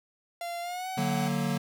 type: tone with pitch glide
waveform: 45% pulse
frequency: 690 to 752.5 Hz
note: F5 to F#5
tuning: -21 to +29 cents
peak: -33 dBFS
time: 0.41-1.28 s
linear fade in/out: 2 ms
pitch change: +150 cents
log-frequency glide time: 0.61-0.89 s
type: chord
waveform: square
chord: D augmented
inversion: none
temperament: equal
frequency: 146.83 / 185 / 233.1 Hz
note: D3 / F#3 / A#3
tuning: 0 / 0 / 0 cents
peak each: -32 dBFS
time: 0.97-1.58 s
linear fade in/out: 10 ms
effects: none